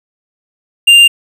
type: tone with tanh clipping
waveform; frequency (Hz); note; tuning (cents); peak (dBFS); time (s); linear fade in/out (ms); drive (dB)
sine; 2794; F7; 0; -3; 0.87-1.08; 10; 8
effects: none

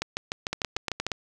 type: two click trains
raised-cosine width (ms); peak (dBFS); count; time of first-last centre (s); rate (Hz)
0.2; -11 / -11; 8 / 6; 0.02-1.066 / 0.53-1.118; 6.69 / 8.51
effects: none

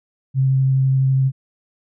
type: tone with vibrato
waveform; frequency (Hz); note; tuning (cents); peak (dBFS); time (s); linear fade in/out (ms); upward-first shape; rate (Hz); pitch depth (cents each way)
sine; 133.2; C3; +31; -13; 0.34-1.32; 50; sine; 12; 9
effects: none

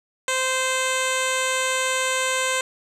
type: tone with low-pass filter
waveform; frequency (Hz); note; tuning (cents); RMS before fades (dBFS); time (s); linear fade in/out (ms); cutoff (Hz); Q
10% pulse; 519; C5; -14; -23; 0.28-2.61; 2; 8000; 2
effects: none

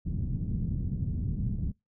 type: low-pass noise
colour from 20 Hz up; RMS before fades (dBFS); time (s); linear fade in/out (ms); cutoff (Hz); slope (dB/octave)
white; -31; 0.05-1.72; 10; 180; 24
effects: noise-tail reverb RT60 0.2 s tail -24 dB re dry

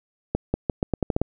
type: accelerating click train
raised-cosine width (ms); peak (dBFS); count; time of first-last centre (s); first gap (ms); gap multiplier
2; -8; 9; 0.35-1.216; 190; 0.83
effects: none

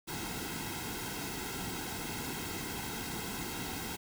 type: noise with comb filter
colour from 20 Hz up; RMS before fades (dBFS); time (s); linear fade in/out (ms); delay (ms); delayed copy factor
pink; -39; 0.07-3.97; 20; 1.7; -0.75
effects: none

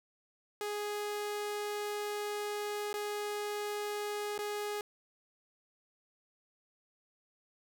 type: tone with dropouts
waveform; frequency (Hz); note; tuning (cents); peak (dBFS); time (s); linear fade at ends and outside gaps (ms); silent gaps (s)
sawtooth; 415.3; G#4; 0; -31; 0.61-4.81; 1; 2.93-2.94 / 4.379-4.389
effects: none

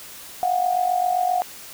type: tone with amplitude modulation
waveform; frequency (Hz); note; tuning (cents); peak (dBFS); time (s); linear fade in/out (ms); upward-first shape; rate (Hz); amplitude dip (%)
sine; 725; F#5; -35; -15; 0.43-1.42; 0; sine; 47.6; 70
effects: white hiss -40 dBFS RMS until 1.73 s

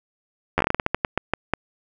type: slowing click train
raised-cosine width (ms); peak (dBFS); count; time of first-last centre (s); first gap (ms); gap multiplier
0.5; -4; 15; 0.58-1.536; 11; 1.25
effects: none

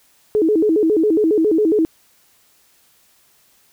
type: tone with vibrato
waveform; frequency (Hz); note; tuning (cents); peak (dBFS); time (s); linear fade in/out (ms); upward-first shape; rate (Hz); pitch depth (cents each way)
sine; 370.5; F#4; +2; -12; 0.35-1.85; 0; square; 7.3; 240
effects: white hiss -56 dBFS RMS until 3.72 s

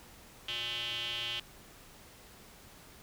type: tone with band-pass filter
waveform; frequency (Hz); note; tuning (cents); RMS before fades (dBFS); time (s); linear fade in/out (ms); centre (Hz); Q
square; 118.5; A#2; +29; -37; 0.48-1.4; 5; 3100; 7.6
effects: pink hiss -55 dBFS RMS until 3.02 s

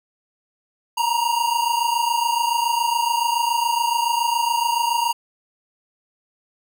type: tone pair together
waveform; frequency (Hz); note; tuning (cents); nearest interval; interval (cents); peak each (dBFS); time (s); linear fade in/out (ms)
square; 925.9 / 953; A#5 / A#5; -12 / +38; unison; 50; -22; 0.97-5.13; 10
effects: none

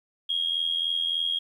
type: tone with amplitude modulation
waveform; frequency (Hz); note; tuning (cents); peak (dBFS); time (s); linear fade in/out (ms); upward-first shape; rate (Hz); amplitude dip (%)
sine; 3274; G#7; -25; -20; 0.29-1.39; 10; sine; 83.4; 75
effects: tanh soft clip ceiling -17 dBFS + 10-bit

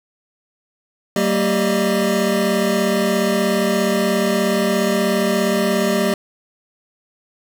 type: tone cluster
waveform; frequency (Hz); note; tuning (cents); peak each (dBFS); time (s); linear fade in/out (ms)
square; 191 / 227.9 / 393.3 / 608; G3 / A#3 / G4 / D#5; -45 / -39 / +6 / -40; -22; 1.16-6.14; 2
effects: none

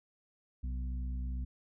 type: harmonic tone with a mistuned harmonic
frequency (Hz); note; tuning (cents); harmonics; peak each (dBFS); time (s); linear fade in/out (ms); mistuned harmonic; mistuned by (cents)
62.2; B1; +13; 1 / 2 / 3 / 4; -34 / -49 / -50 / -50; 0.63-1.45; 10; 2; +95
effects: none

